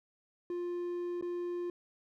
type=tone with dropouts; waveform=triangle; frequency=351 Hz; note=F4; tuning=9 cents sharp; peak=-32 dBFS; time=0.5-1.7 s; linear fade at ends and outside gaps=2 ms; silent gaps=1.212-1.224 s; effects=none